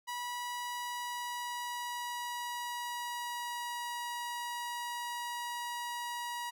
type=tone with pitch glide; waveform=sawtooth; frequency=973 to 959.6 Hz; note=B5 to A#5; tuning=-26 to +50 cents; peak=-33 dBFS; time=0.07-6.51 s; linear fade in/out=20 ms; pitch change=-24 cents; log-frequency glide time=0.55-3.99 s; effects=none

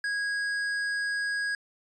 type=tone with tanh clipping; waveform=sine; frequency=1650 Hz; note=G#6; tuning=12 cents flat; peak=-29 dBFS; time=0.04-1.55 s; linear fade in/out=2 ms; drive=11 dB; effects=resampled to 24000 Hz

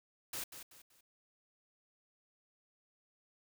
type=noise with echo; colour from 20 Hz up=white; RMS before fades=-41 dBFS; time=0.33-0.44 s; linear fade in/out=5 ms; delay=190 ms; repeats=3; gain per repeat=-9 dB; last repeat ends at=1.01 s; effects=none

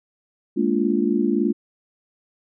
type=chord; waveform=sine; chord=Bb dominant seventh; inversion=third; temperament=just; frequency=209.8 / 233.1 / 291.4 / 349.6 Hz; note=Ab3 / Bb3 / D4 / F4; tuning=+18 / 0 / -13 / +2 cents; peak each=-23 dBFS; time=0.56-1.53 s; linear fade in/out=20 ms; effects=none

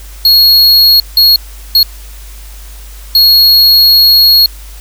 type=tone bursts at uneven times; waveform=square; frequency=4314 Hz; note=C#8; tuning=48 cents flat; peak=-3 dBFS; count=4; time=0.25-1 / 1.17-1.36 / 1.75-1.83 / 3.15-4.46 s; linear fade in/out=2 ms; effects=added 50 Hz sine -27 dBFS peak until 4.8 s + white hiss -36 dBFS RMS until 4.8 s

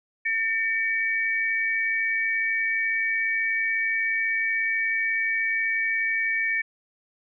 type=tone pair together; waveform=sine; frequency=1804.1 / 2273 Hz; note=A6 / C#7; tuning=+43 / +43 cents; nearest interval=major third; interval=400 cents; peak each=-25 / -25 dBFS; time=0.25-6.62 s; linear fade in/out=10 ms; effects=none

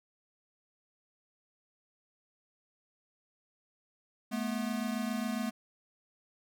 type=tone pair together; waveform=square; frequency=215.9 / 243.2 Hz; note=A3 / B3; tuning=-33 / -26 cents; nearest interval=major second; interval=207 cents; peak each=-35 / -36 dBFS; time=4.31-5.51 s; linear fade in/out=20 ms; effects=none

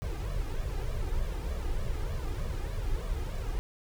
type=noise with flanger; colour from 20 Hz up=brown; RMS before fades=-32 dBFS; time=0.02-3.59 s; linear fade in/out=0 ms; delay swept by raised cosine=1.7 to 2.49 ms; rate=3.3 Hz; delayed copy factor=+0.75; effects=none

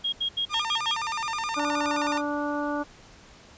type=tone bursts; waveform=sine; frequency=3265 Hz; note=G#7; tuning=30 cents flat; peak=-24 dBFS; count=6; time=0.04-0.946 s; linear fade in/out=10 ms; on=86 ms; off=78 ms
type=tone with vibrato; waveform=sawtooth; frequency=1046.5 Hz; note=C6; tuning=in tune; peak=-24 dBFS; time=0.49-2.22 s; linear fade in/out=50 ms; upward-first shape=square; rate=9.5 Hz; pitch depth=250 cents each way
type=harmonic tone; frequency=292.3 Hz; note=D4; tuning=8 cents flat; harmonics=1 / 2 / 3 / 4 / 5; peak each=-29 / -32 / -34 / -35 / -36 dBFS; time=1.56-2.84 s; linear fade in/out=20 ms
effects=pink hiss -51 dBFS RMS until 3.57 s + resampled to 16000 Hz

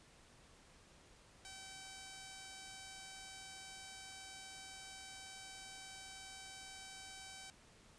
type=tone; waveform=5% pulse; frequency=769 Hz; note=G5; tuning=33 cents flat; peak=-39 dBFS; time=1.45-7.5 s; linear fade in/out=0 ms; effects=pink hiss -64 dBFS RMS until 7.98 s + resampled to 22050 Hz

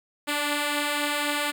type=beating tone pair; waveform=5% pulse; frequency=289.5 / 293.4 Hz; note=D4 / D4; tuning=-25 / -2 cents; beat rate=3.9 Hz; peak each=-21 / -14 dBFS; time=0.27-1.52 s; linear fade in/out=20 ms; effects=none

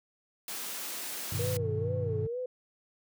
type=high-pass noise; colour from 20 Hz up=white; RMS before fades=-38 dBFS; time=0.48-1.57 s; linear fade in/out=2 ms; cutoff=190 Hz; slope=24 dB/octave
type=chord; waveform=triangle; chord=G augmented; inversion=none; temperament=equal with one note detuned; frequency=99.54 / 123.47 / 155.56 Hz; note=G2 / B2 / D#3; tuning=+27 / 0 / 0 cents; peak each=-31 / -34 / -36 dBFS; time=1.32-2.27 s; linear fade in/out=5 ms
type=tone with vibrato; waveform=sine; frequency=466.2 Hz; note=A#4; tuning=in tune; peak=-32 dBFS; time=1.39-2.46 s; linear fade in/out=5 ms; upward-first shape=sine; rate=2.2 Hz; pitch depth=140 cents each way
effects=none

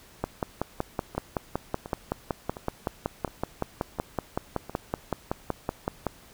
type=two click trains; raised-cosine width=1 ms; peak=-12 / -23 dBFS; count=32 / 6; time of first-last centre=0.24-6.067 / 1.15-4.696 s; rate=5.32 / 1.41 Hz; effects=pink hiss -53 dBFS RMS until 6.33 s

